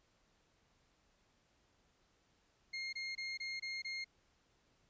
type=tone bursts; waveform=30% pulse; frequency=2133 Hz; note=C7; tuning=33 cents sharp; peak=-37 dBFS; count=6; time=2.73-4.045 s; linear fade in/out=10 ms; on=200 ms; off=23 ms; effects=pink hiss -74 dBFS RMS until 4.89 s + resampled to 16000 Hz